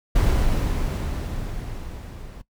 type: noise with level ramp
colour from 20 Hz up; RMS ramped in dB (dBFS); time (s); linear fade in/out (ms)
brown; -18 to -38; 0.15-2.42; 10
effects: noise-tail reverb RT60 0.1 s tail -19 dB re dry